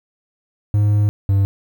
triangle tone pair in turn, 103.83 / 98.62 Hz, G#2 / G2, 0 / +11 cents, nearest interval minor second, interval 89 cents, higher first, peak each -10 dBFS, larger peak neither, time 0.74-1.09 / 1.29-1.45 s, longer first, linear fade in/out 0 ms, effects 8-bit

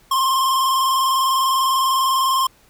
square tone with vibrato, 1057 Hz, C6, 17 cents sharp, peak -16 dBFS, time 0.11-2.47 s, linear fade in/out 5 ms, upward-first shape square, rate 20 Hz, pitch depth 39 cents each way, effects pink hiss -54 dBFS RMS until 2.69 s

